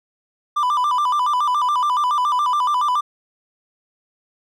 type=tone with vibrato; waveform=triangle; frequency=1086 Hz; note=C#6; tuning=36 cents flat; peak=-14 dBFS; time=0.56-3.01 s; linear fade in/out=10 ms; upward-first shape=square; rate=7.1 Hz; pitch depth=150 cents each way; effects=none